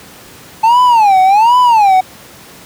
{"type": "tone with vibrato", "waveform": "triangle", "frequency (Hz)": 865, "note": "A5", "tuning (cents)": -30, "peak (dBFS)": -3, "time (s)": [0.63, 2.01], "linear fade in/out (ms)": 10, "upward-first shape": "sine", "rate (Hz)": 1.3, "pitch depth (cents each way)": 250, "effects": ["pink hiss -36 dBFS RMS until 2.65 s", "high-pass 100 Hz 12 dB/octave"]}